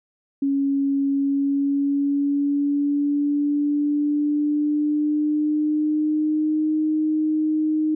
sine tone with pitch glide, 277.2 to 309.4 Hz, C#4 to D#4, 0 to -10 cents, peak -18 dBFS, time 0.42-7.95 s, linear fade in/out 5 ms, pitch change +190 cents, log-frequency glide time 1.1-6.74 s, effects none

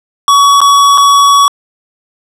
square tone with dropouts, 1128 Hz, C#6, 30 cents sharp, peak -4 dBFS, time 0.28-1.48 s, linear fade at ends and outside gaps 1 ms, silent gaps 0.605-0.615 / 0.976-0.98 s, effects low-pass 10000 Hz 12 dB/octave

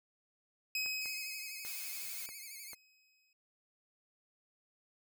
25% pulse tone with exponential decay, 2537 Hz, D#7, 33 cents sharp, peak -29 dBFS, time 0.75-3.33 s, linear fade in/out 2 ms, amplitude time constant 560 ms
clicks, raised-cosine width 0.5 ms, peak -37 dBFS, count 5, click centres 0.861 / 1.058 / 1.65 / 2.29 / 2.733 s
5% pulse tone with vibrato, 2217 Hz, C#7, in tune, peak -37 dBFS, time 1.01-2.75 s, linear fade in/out 10 ms, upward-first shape triangle, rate 12 Hz, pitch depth 110 cents each way
blue noise, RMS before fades -44 dBFS, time 1.65-2.26 s, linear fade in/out 0 ms
effects none

